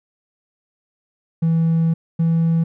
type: tone pair in turn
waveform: triangle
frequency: 164.1 / 164.98 Hz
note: E3 / E3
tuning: -8 / +2 cents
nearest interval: unison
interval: 10 cents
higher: second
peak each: -11 dBFS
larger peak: neither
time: 1.42-1.94 / 2.19-2.64 s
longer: first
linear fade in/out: 10 ms
effects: tanh soft clip ceiling -9 dBFS